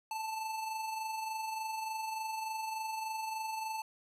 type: tone with amplitude modulation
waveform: square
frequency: 880 Hz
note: A5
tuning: in tune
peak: -35 dBFS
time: 0.11-3.82 s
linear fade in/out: 2 ms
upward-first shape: sine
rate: 23.4 Hz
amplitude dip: 40%
effects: resampled to 32000 Hz